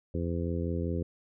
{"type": "harmonic tone", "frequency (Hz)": 85.1, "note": "F2", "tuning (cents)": -44, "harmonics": [1, 2, 3, 4, 5, 6], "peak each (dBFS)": [-32, -35, -37, -38, -39, -40], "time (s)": [0.14, 1.03], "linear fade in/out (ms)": 5, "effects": []}